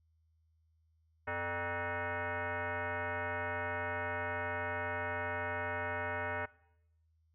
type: tone with frequency modulation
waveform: sine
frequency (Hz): 439.4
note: A4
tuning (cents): -2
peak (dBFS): -34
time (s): 1.27-6.46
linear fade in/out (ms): 10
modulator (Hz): 347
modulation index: 4.7
effects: noise-tail reverb RT60 0.8 s tail -21 dB re dry + added 80 Hz sine -69 dBFS peak until 7.34 s